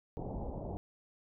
pink low-pass noise, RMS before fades -40 dBFS, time 0.17-0.77 s, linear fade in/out 0 ms, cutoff 850 Hz, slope 48 dB/octave, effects none

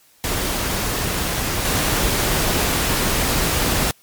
pink noise with level steps, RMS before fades -22 / -19 dBFS, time 0.24-3.91 s, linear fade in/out 0 ms, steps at 1.65 s, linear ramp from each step 2 ms, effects white hiss -54 dBFS RMS until 4.02 s + MP3 96 kbps

